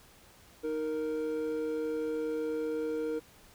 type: tone pair together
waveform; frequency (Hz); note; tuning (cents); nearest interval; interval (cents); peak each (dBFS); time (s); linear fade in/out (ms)
triangle; 311.1 / 466.1; D#4 / A#4; 0 / 0; perfect fifth; 700; -34 / -30; 0.63-3.2; 20
effects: pink hiss -58 dBFS RMS until 3.54 s